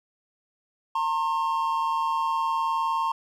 triangle tone pair together, 910.6 / 1070 Hz, A#5 / C6, -41 / +38 cents, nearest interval minor third, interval 279 cents, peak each -24 / -24 dBFS, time 0.95-3.12 s, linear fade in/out 5 ms, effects none

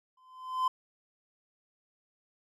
triangle tone with exponential growth, 1027 Hz, C6, 33 cents flat, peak -21 dBFS, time 0.17-0.68 s, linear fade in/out 5 ms, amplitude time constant 110 ms, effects none

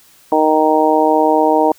harmonic tone, 155.56 Hz, D#3, in tune, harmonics 2 / 3 / 4 / 5 / 6, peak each -16 / -16 / -16 / -16 / -16 dBFS, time 0.32-1.72 s, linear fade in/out 2 ms, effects white hiss -48 dBFS RMS until 1.78 s

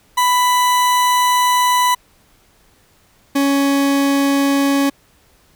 40% pulse tone pair in turn, 992 / 278.4 Hz, B5 / C#4, +7 / +8 cents, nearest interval octave + minor seventh, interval 2199 cents, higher first, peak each -11 / -12 dBFS, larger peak first, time 0.17-1.95 / 3.35-4.9 s, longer first, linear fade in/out 10 ms, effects pink hiss -54 dBFS RMS until 5.55 s

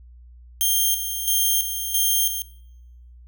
5% pulse tone with tremolo, 3187 Hz, G7, 28 cents sharp, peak -9 dBFS, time 0.61-2.42 s, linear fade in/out 0 ms, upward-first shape square, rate 1.5 Hz, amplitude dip 60%, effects noise-tail reverb RT60 1.0 s tail -25 dB re dry + added 60 Hz sine -43 dBFS peak until 3.27 s

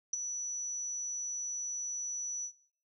sine tone with ADSR envelope, 5920 Hz, F#8, in tune, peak -27 dBFS, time 0.13-2.52 s, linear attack 5 ms, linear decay 15 ms, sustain -8 dB, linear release 79 ms, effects noise-tail reverb RT60 0.6 s tail -22 dB re dry

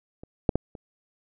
clicks, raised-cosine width 2 ms, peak -28 / -6 / -9 / -27 dBFS, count 4, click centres 0.235 / 0.492 / 0.556 / 0.752 s, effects none

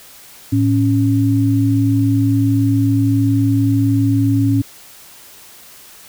sine tone pair together, 110.01 / 277.2 Hz, A2 / C#4, 0 / 0 cents, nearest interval octave + major third, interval 1600 cents, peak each -14 dBFS, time 0.52-4.62 s, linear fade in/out 10 ms, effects white hiss -41 dBFS RMS until 6.08 s

